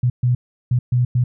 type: tone bursts at uneven times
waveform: sine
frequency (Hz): 123.47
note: B2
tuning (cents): 0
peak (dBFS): -13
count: 5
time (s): 0.03-0.1 / 0.23-0.35 / 0.71-0.79 / 0.92-1.05 / 1.15-1.24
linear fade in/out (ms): 5
effects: none